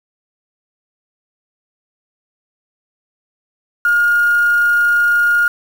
sine tone with quantisation, 1423 Hz, F6, 32 cents sharp, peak -10 dBFS, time 3.85-5.48 s, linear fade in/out 2 ms, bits 5, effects none

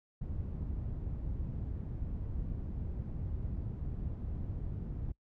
white low-pass noise, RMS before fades -38 dBFS, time 0.21-5.12 s, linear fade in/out 5 ms, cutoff 100 Hz, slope 12 dB/octave, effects noise-tail reverb RT60 0.1 s tail -24 dB re dry

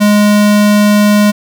square tone, 207.7 Hz, G#3, in tune, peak -6 dBFS, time 0-1.32 s, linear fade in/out 20 ms, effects none

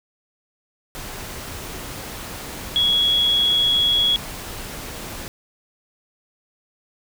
sine tone in noise, 3342 Hz, G#7, 10 cents sharp, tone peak -15 dBFS, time 2.76-4.16 s, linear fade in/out 0 ms, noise pink, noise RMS -33 dBFS, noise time 0.95-5.28 s, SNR +15 dB, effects none

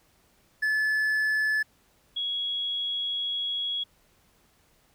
triangle / sine tone pair in turn, 1729 / 3331 Hz, A6 / G#7, -31 / +4 cents, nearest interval major seventh, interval 1135 cents, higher second, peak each -21 / -27 dBFS, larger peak first, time 0.62-1.63 / 2.16-3.84 s, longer second, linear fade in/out 10 ms, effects pink hiss -64 dBFS RMS until 4.94 s

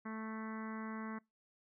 harmonic tone, 220 Hz, A3, in tune, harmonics 1 / 2 / 3 / 4 / 5 / 6 / 7 / 8 / 9 / 10, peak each -42 / -52 / -56 / -54 / -50 / -55 / -54 / -58 / -55 / -67 dBFS, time 0.05-1.19 s, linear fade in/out 10 ms, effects noise-tail reverb RT60 0.2 s tail -25 dB re dry

